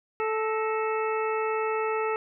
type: harmonic tone with a mistuned harmonic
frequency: 438.1 Hz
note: A4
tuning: 7 cents flat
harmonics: 1 / 2 / 3 / 4 / 5 / 6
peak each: -27 / -32 / -32 / -40 / -40 / -38 dBFS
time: 0.2-2.16 s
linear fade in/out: 0 ms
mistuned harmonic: 4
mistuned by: +120 cents
effects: none